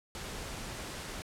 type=noise; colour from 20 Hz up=pink; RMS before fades=-41 dBFS; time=0.15-1.22 s; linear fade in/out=0 ms; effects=low-pass 10000 Hz 12 dB/octave